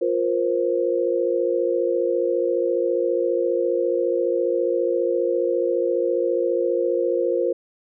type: tone cluster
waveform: sine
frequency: 351.7 / 472.3 / 527 Hz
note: F4 / A#4 / C5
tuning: +12 / +23 / +12 cents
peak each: -23 dBFS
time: 0.01-7.53 s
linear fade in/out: 10 ms
effects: none